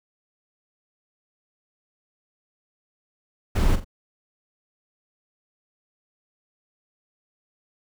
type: noise with echo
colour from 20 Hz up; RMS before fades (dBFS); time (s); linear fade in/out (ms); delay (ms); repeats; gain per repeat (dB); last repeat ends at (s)
brown; -19; 3.55-3.76; 10; 43; 2; -10; 3.846
effects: none